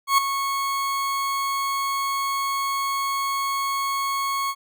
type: tone with ADSR envelope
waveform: 40% pulse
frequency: 1100 Hz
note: C#6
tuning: 14 cents flat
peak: -12 dBFS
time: 0.07-4.55 s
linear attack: 110 ms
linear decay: 6 ms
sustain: -10 dB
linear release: 55 ms
effects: none